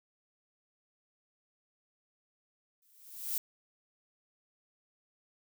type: noise with exponential growth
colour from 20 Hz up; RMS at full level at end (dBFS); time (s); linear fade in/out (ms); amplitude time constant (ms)
violet; -31; 2.82-3.38; 2; 120
effects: none